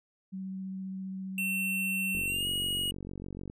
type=tone with vibrato; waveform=sine; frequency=190 Hz; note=F#3; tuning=46 cents sharp; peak=-35 dBFS; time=0.32-2.21 s; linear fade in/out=20 ms; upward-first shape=sine; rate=15 Hz; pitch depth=9 cents each way
type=tone with pitch glide; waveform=square; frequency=2700 to 2894 Hz; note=E7 to F#7; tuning=+41 to -39 cents; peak=-30 dBFS; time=1.38-2.91 s; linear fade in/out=2 ms; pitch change=+120 cents; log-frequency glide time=2.26-2.47 s
type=click train; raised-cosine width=3 ms; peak=-28 dBFS; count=64; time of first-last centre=2.15-3.499 s; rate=46.7 Hz
effects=none